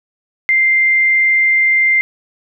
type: tone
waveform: sine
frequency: 2093 Hz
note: C7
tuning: in tune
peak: -9 dBFS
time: 0.49-2.01 s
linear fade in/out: 0 ms
effects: none

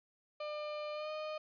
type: tone with pitch glide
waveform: 35% pulse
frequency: 600 to 615.4 Hz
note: D5 to D#5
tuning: +37 to -19 cents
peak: -37 dBFS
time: 0.4-1.38 s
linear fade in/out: 5 ms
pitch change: +44 cents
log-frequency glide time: 0.93-1.1 s
effects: resampled to 11025 Hz

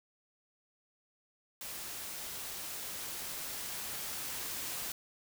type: noise with level ramp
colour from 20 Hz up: white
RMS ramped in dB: -43 to -39 dBFS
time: 1.61-4.92 s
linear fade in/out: 2 ms
effects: none

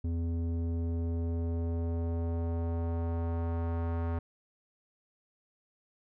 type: tone with low-pass filter sweep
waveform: square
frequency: 83.8 Hz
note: E2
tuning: 29 cents sharp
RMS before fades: -32 dBFS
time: 0.04-4.19 s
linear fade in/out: 5 ms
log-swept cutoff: 280 to 1200 Hz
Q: 1.1
effects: none

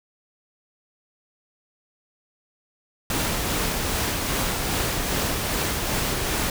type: noise with tremolo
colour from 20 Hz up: pink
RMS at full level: -24 dBFS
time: 3.1-6.5 s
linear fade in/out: 2 ms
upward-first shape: sine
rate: 2.5 Hz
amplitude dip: 25%
effects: none

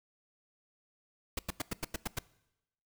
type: noise bursts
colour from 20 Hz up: pink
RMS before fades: -34 dBFS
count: 8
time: 1.37-2.189 s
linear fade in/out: 5 ms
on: 21 ms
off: 93 ms
effects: noise-tail reverb RT60 0.9 s tail -21 dB re dry

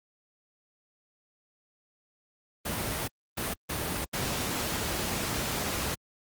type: noise bursts at uneven times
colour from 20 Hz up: pink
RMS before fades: -31 dBFS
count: 4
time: 2.65-3.08 / 3.37-3.54 / 3.69-4.05 / 4.13-5.95 s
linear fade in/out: 10 ms
effects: high-pass 60 Hz 12 dB/octave + Opus 32 kbps

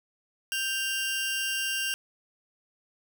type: tone pair together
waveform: sawtooth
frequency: 1568 / 2794 Hz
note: G6 / F7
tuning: 0 / 0 cents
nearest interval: minor seventh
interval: 1000 cents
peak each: -29 / -26 dBFS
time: 0.52-1.94 s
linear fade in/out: 0 ms
effects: none

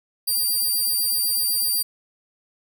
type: tone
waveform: 5% pulse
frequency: 4727 Hz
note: D8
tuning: 10 cents sharp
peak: -13 dBFS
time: 0.27-1.83 s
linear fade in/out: 10 ms
effects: none

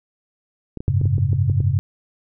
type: clicks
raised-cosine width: 3 ms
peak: -16 dBFS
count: 9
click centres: 0.773 / 0.805 / 0.881 / 1.014 / 1.056 / 1.182 / 1.331 / 1.498 / 1.604 s
type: chord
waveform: sine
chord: F# suspended second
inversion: none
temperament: equal with one note detuned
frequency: 92.5 / 103.83 / 135.27 Hz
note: F#2 / G#2 / C#3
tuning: 0 / 0 / -42 cents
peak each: -20 dBFS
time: 0.88-1.79 s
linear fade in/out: 0 ms
effects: none

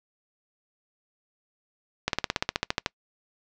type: slowing click train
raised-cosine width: 0.2 ms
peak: -6 dBFS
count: 13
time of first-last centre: 2.08-2.861 s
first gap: 52 ms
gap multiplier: 1.04
effects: noise-tail reverb RT60 0.1 s tail -26 dB re dry + low-pass 6000 Hz 12 dB/octave

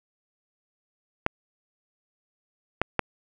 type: clicks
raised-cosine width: 0.5 ms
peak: -6 dBFS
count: 3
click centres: 1.264 / 2.816 / 2.993 s
effects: none

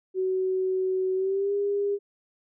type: tone with pitch glide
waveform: sine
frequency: 374.9 to 404.1 Hz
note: F#4 to G#4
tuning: +23 to -47 cents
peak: -23 dBFS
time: 0.14-1.99 s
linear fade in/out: 50 ms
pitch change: +130 cents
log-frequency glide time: 1.15-1.53 s
effects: none

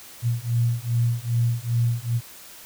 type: beating tone pair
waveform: sine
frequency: 117 / 119.5 Hz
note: A#2 / A#2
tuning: +7 / +43 cents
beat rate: 2.5 Hz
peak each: -23 dBFS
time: 0.22-2.21 s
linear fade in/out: 50 ms
effects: white hiss -44 dBFS RMS until 2.65 s

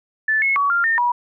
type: tone with pitch steps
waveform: sine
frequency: 1751 / 2181 / 1130 / 1393 / 1818 / 967 Hz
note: A6 / C#7 / C#6 / F6 / A#6 / B5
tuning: -9 / -29 / +33 / -5 / -44 / -37 cents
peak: -15 dBFS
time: 0.28-1.12 s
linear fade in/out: 5 ms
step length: 140 ms
effects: none

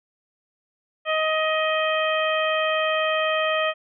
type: harmonic tone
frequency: 628 Hz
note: D#5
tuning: 16 cents sharp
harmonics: 1 / 2 / 3 / 4 / 5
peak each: -23 / -26 / -28 / -29 / -30 dBFS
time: 1.05-3.74 s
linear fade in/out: 50 ms
effects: none

